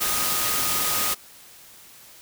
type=tone in noise; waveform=sine; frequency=1244.5 Hz; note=D#6; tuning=in tune; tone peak=-32 dBFS; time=0-1.15 s; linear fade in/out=20 ms; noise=white; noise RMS=-24 dBFS; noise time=0-1.15 s; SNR=-11 dB; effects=white hiss -48 dBFS RMS until 2.21 s